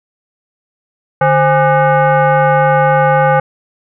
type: tone with frequency modulation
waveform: sine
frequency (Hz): 149.4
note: D3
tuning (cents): +30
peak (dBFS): -7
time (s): 1.21-3.4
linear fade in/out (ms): 5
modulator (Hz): 675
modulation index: 1.7
effects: none